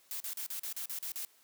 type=noise bursts; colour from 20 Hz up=blue; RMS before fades=-39 dBFS; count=9; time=0.11-1.25 s; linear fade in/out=0 ms; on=92 ms; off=39 ms; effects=white hiss -65 dBFS RMS until 1.43 s + high-pass 200 Hz 12 dB/octave